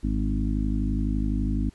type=harmonic tone with a mistuned harmonic; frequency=51.91 Hz; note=G#1; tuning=in tune; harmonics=1 / 2 / 3 / 4 / 5 / 6; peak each=-25 / -32 / -35 / -31 / -30 / -35 dBFS; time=0.03-1.7 s; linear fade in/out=10 ms; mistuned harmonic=3; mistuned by=-19 cents; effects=pink hiss -59 dBFS RMS until 1.74 s + resampled to 24000 Hz